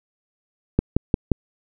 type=click train; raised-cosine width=3 ms; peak=-3 dBFS; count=4; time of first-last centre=0.79-1.317 s; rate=5.69 Hz; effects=none

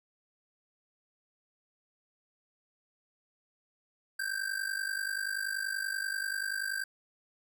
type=ring-modulated tone; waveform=square; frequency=1572 Hz; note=G6; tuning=4 cents sharp; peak=-30 dBFS; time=4.19-6.84 s; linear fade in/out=5 ms; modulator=25.2 Hz; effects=none

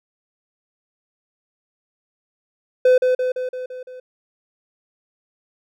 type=tone with echo; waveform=triangle; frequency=507 Hz; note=B4; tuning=45 cents sharp; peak=-8 dBFS; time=2.85-2.98 s; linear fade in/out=5 ms; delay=170 ms; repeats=6; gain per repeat=-4 dB; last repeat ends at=4 s; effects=none

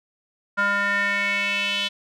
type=tone with band-pass filter sweep; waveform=square; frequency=201.4 Hz; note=G3; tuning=47 cents sharp; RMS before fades=-23 dBFS; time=0.57-1.89 s; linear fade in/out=20 ms; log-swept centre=1400 to 3200 Hz; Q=4.8; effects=none

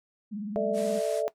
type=tone with vibrato; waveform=sine; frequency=207.7 Hz; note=G#3; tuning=in tune; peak=-32 dBFS; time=0.31-1 s; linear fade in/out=20 ms; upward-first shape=sine; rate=19 Hz; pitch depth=110 cents each way
type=chord; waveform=sine; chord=A suspended fourth; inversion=none; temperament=equal with one note detuned; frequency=440 / 594.2 / 659.3 Hz; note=A4 / D5 / E5; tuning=0 / +20 / 0 cents; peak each=-29 dBFS; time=0.56-1.28 s; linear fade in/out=0 ms
type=band-pass noise; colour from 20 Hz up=white; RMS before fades=-45 dBFS; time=0.73-1.23 s; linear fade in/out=50 ms; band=620 to 11000 Hz; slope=48 dB/octave
effects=noise-tail reverb RT60 0.1 s tail -17 dB re dry

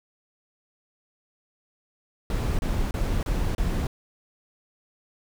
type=noise bursts; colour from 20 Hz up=brown; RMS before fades=-25 dBFS; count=5; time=2.3-3.87 s; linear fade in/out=2 ms; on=290 ms; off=30 ms; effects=none

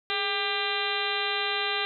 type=harmonic tone with a mistuned harmonic; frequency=397.8 Hz; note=G4; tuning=25 cents sharp; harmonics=1 / 2 / 3 / 4 / 5 / 6 / 7 / 8 / 9 / 10; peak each=-35 / -35 / -35 / -35 / -35 / -35 / -35 / -35 / -35 / -35 dBFS; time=0.1-1.85 s; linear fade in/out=0 ms; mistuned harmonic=1; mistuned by=+81 cents; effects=none

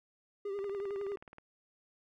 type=tone with vibrato; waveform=triangle; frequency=399.2 Hz; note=G4; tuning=32 cents sharp; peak=-33 dBFS; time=0.45-1.16 s; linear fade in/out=5 ms; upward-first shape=triangle; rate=11 Hz; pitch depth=63 cents each way
type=click train; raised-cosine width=0.5 ms; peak=-35 dBFS; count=16; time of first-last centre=0.59-1.384 s; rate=18.9 Hz
effects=none

